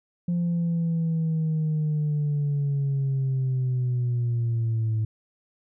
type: linear sweep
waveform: sine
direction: down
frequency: 174.61 to 108.8 Hz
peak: -20 dBFS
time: 0.28-5.05 s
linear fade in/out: 5 ms
effects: tanh soft clip ceiling -20 dBFS